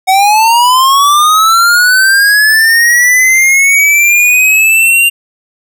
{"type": "linear sweep", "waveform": "square", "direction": "up", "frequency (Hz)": [743, 2794], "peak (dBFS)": -5, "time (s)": [0.07, 5.1], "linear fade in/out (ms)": 20, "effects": []}